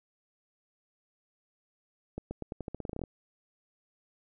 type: accelerating click train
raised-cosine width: 2 ms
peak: -23 dBFS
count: 15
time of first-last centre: 2.18-3.038 s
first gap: 130 ms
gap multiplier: 0.87
effects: none